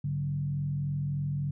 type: tone with frequency modulation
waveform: sine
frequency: 143.5 Hz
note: D3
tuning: 40 cents flat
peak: -28 dBFS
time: 0.04-1.51 s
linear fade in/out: 5 ms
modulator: 43.4 Hz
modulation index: 0.55
effects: none